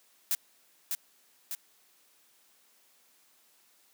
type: noise with echo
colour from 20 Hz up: blue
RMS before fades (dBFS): -28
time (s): 0.31-0.35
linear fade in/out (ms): 0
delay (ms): 600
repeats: 2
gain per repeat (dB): -4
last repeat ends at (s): 1.55
effects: white hiss -65 dBFS RMS until 3.93 s + high-pass 200 Hz 12 dB/octave